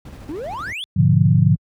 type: noise with tremolo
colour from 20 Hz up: brown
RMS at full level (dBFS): -32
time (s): 0.05-0.73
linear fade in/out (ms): 5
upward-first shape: square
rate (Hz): 13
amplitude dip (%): 30
type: exponential sweep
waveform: triangle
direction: up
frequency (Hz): 277.2 to 3565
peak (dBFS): -24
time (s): 0.29-0.84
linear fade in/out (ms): 0
type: chord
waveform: sine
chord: G# diminished seventh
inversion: none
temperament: equal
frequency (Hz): 103.83 / 123.47 / 146.83 / 174.61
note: G#2 / B2 / D3 / F3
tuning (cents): 0 / 0 / 0 / 0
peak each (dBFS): -16 / -18 / -15 / -17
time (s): 0.96-1.56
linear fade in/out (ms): 10
effects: high-pass 60 Hz 12 dB/octave